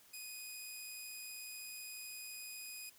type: tone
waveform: 10% pulse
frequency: 2489 Hz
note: D#7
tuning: in tune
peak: -37 dBFS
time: 0.13-2.9 s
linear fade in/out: 10 ms
effects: white hiss -64 dBFS RMS until 2.98 s